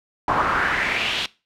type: noise with band-pass filter sweep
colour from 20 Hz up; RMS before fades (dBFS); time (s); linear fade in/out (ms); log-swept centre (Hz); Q
brown; -22; 0.28-1.26; 2; 1000 to 3500; 3.2
effects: noise-tail reverb RT60 0.3 s tail -21 dB re dry